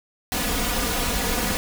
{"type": "noise with comb filter", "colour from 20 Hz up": "pink", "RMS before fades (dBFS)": -24, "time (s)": [0.32, 1.57], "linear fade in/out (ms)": 0, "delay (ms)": 4.1, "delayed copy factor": 0.75, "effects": []}